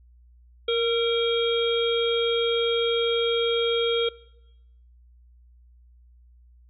harmonic tone with a mistuned harmonic, 466.2 Hz, A#4, in tune, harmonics 1 / 3 / 5 / 7 / 8, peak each -22 / -34 / -35 / -28 / -36 dBFS, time 0.68-4.09 s, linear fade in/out 5 ms, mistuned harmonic 3, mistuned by -38 cents, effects noise-tail reverb RT60 0.9 s tail -22 dB re dry + added 60 Hz sine -51 dBFS peak until 6.69 s

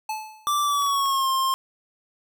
square tone with exponential decay, 867 Hz, A5, 26 cents flat, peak -25 dBFS, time 0.09-0.6 s, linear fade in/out 5 ms, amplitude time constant 110 ms
square tone with pitch glide, 1171 to 1061.5 Hz, D6 to C6, -5 to +25 cents, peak -21 dBFS, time 0.47-1.54 s, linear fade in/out 0 ms, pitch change -170 cents, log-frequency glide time 0.62-1.29 s
clicks, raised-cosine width 0.2 ms, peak -26 dBFS, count 3, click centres 0.822 / 0.865 / 1.058 s
effects none

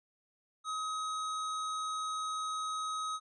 square tone, 1267 Hz, D#6, 31 cents sharp, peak -35 dBFS, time 0.64-3.2 s, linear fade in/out 50 ms, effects resampled to 22050 Hz

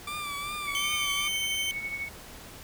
20% pulse tone with vibrato, 1171 Hz, D6, 5 cents flat, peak -28 dBFS, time 0.07-1.28 s, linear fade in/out 5 ms, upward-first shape triangle, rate 2.6 Hz, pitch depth 57 cents each way
sine tone with tremolo, 2217 Hz, C#7, in tune, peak -29 dBFS, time 0.67-2.09 s, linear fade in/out 10 ms, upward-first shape triangle, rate 12 Hz, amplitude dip 65%
sawtooth tone, 3090 Hz, G7, 26 cents flat, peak -26 dBFS, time 0.75-1.71 s, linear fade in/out 0 ms
effects pink hiss -46 dBFS RMS until 2.63 s

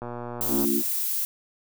click train, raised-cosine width 1 ms, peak -21 dBFS, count 76, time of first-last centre 0.02-0.645 s, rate 120 Hz
violet noise, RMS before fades -27 dBFS, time 0.41-1.25 s, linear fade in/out 0 ms
sine chord, A augmented, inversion none, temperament equal with one note detuned, 220 / 282.5 / 349.2 Hz, A3 / C#4 / E#4, 0 / +33 / 0 cents, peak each -27 dBFS, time 0.48-0.83 s, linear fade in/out 50 ms
effects none

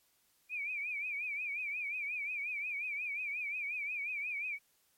sine tone with vibrato, 2376 Hz, D7, 20 cents sharp, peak -35 dBFS, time 0.49-4.59 s, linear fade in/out 50 ms, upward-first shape triangle, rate 5.6 Hz, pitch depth 130 cents each way, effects white hiss -72 dBFS RMS until 4.97 s + MP3 64 kbps

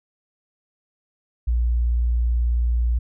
sine tone, 59.2 Hz, A#1, 27 cents sharp, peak -17 dBFS, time 1.47-2.99 s, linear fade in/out 10 ms, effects none

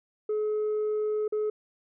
sine tone with dropouts, 426 Hz, G#4, 44 cents sharp, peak -23 dBFS, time 0.29-1.5 s, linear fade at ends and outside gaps 5 ms, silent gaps 1.28-1.323 s, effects tanh soft clip ceiling -24 dBFS

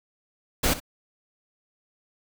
pink noise with echo, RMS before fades -22 dBFS, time 0.63-0.74 s, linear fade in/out 10 ms, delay 62 ms, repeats 1, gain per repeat -15 dB, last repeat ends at 0.802 s, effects none

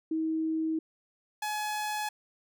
sine / sawtooth tone pair in turn, 319.1 / 846.3 Hz, D#4 / G#5, +44 / +32 cents, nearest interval octave + perfect fourth, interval 1688 cents, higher second, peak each -27 dBFS, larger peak neither, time 0.11-0.79 / 1.42-2.09 s, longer first, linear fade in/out 5 ms, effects none

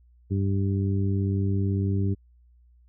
harmonic tone, 98 Hz, G2, in tune, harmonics 1 / 2 / 3 / 4, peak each -23 / -29 / -33 / -35 dBFS, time 0.3-2.15 s, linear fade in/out 20 ms, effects added 60 Hz sine -54 dBFS peak until 2.88 s

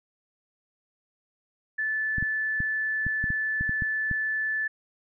sine tone, 1745 Hz, A6, 15 cents flat, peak -25 dBFS, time 1.78-4.68 s, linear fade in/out 10 ms
clicks, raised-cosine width 5 ms, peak -19 dBFS, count 10, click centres 2.183 / 2.226 / 2.604 / 3.066 / 3.241 / 3.304 / 3.61 / 3.694 / 3.822 / 4.113 s
effects none

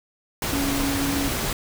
sine tone in noise, 278.4 Hz, C#4, 8 cents sharp, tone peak -24 dBFS, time 0.53-1.29 s, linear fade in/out 2 ms, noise pink, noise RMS -26 dBFS, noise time 0.42-1.53 s, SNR -1 dB, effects none

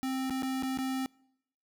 square tone with dropouts, 262.8 Hz, C4, 8 cents sharp, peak -31 dBFS, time 0.03-1.06 s, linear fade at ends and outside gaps 0 ms, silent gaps 0.298-0.306 / 0.423-0.431 / 0.625-0.633 / 0.774-0.787 s, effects noise-tail reverb RT60 0.8 s tail -26 dB re dry

